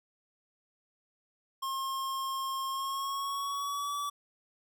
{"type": "tone with pitch glide", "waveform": "square", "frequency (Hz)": [1072, 1148.9], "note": ["C6", "D6"], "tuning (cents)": [42, -38], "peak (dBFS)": -33, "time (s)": [1.62, 4.1], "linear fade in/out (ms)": 10, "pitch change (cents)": 120, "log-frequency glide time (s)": [2.69, 3.96], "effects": []}